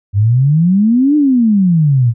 sine exponential two-way sweep, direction up then down, 96.5 to 304.9 to 111.8 Hz, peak -7 dBFS, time 0.13-2.14 s, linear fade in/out 50 ms, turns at 1.16 s, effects none

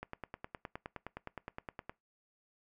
click train, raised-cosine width 0.5 ms, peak -26 dBFS, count 19, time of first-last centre 0.03-1.895 s, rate 9.65 Hz, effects noise-tail reverb RT60 0.2 s tail -22 dB re dry

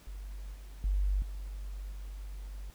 sine tone with level steps, 48.44 Hz, G1, 20 cents flat, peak -39 / -44 / -26 / -37 / -39 dBFS, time 0.07-2.7 s, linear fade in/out 0 ms, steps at 0.54 / 0.84 / 1.22 / 1.92 s, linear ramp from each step 2 ms, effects pink hiss -59 dBFS RMS until 2.74 s

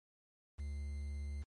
triangle tone with quantisation, 71.9 Hz, D2, 36 cents flat, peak -37 dBFS, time 0.58-1.44 s, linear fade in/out 20 ms, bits 10, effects MP3 48 kbps

